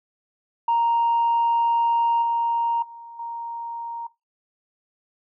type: tone with level steps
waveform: sine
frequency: 932.3 Hz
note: A#5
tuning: in tune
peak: -16 / -19 / -38 / -29 dBFS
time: 0.68-4.07 s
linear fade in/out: 5 ms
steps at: 2.22 / 2.82 / 3.19 s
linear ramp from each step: 5 ms
effects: noise-tail reverb RT60 0.2 s tail -18 dB re dry + tanh soft clip ceiling -14 dBFS